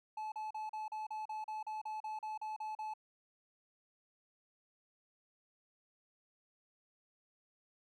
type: tone bursts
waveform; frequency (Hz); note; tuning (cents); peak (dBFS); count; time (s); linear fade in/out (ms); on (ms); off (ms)
triangle; 863; A5; -34; -37; 15; 0.17-2.938; 5; 150; 37
effects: none